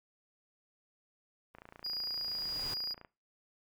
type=noise with exponential growth; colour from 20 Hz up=pink; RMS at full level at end=-43 dBFS; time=1.54-2.74 s; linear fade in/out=1 ms; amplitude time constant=260 ms
type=click train; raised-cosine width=0.5 ms; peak=-35 dBFS; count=44; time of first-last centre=1.55-3.048 s; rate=28.7 Hz
type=tone; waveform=triangle; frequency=4876 Hz; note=D#8; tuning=36 cents flat; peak=-34 dBFS; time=1.84-2.94 s; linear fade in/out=10 ms
effects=noise-tail reverb RT60 0.3 s tail -21 dB re dry